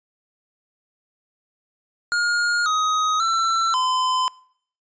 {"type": "tone with pitch steps", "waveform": "square", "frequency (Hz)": [1423, 1258, 1341, 1021], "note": ["F6", "D#6", "E6", "C6"], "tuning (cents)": [32, 19, 29, -43], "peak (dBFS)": -19, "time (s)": [2.12, 4.28], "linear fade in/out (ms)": 0, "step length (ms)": 540, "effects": ["noise-tail reverb RT60 0.6 s tail -24 dB re dry", "resampled to 16000 Hz"]}